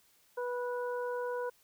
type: harmonic tone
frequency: 490.5 Hz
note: B4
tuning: 12 cents flat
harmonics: 1 / 2 / 3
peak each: -34 / -40 / -44 dBFS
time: 0.37-1.5 s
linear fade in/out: 10 ms
effects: white hiss -67 dBFS RMS until 1.63 s